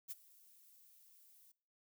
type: noise with ADSR envelope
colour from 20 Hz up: violet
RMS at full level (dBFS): -43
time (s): 0.08-1.52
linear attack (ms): 33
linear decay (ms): 25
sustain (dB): -22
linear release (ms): 7
effects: noise-tail reverb RT60 0.5 s tail -22 dB re dry